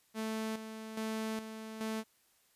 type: tone with tremolo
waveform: sawtooth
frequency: 220 Hz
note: A3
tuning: in tune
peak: -31 dBFS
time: 0.14-2.04 s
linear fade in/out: 50 ms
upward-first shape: square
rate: 1.2 Hz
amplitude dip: 60%
effects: white hiss -70 dBFS RMS until 2.55 s + resampled to 32000 Hz